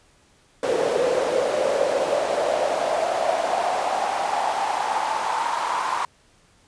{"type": "noise with high-pass filter sweep", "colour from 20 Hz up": "brown", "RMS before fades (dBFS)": -23, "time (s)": [0.63, 6.05], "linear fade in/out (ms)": 0, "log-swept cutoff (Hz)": [470, 1000], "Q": 6.2, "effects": ["pink hiss -58 dBFS RMS until 6.67 s", "resampled to 22050 Hz"]}